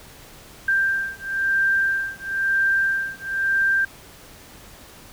sine beating tone pair, 1579 / 1580 Hz, G6 / G6, +12 / +13 cents, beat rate 1 Hz, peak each -22 dBFS, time 0.68-3.85 s, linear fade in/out 5 ms, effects pink hiss -45 dBFS RMS until 5.12 s

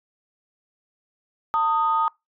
sine tone pair together, 901 / 1244.5 Hz, A5 / D#6, +41 / 0 cents, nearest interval tritone, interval 559 cents, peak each -21 / -20 dBFS, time 1.54-2.08 s, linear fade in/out 0 ms, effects noise-tail reverb RT60 0.2 s tail -25 dB re dry + tanh soft clip ceiling -11 dBFS

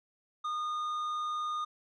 sine tone with tanh clipping, 1224 Hz, D#6, 29 cents flat, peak -33 dBFS, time 0.44-1.65 s, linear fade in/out 10 ms, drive 7 dB, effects none

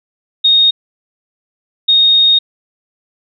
sine tone bursts at uneven times, 3716 Hz, A#7, 6 cents flat, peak -6 dBFS, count 2, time 0.44-0.71 / 1.88-2.39 s, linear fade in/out 10 ms, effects none

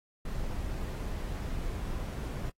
brown noise, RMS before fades -35 dBFS, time 0.25-2.5 s, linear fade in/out 5 ms, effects noise-tail reverb RT60 0.1 s tail -22 dB re dry + AAC 48 kbps

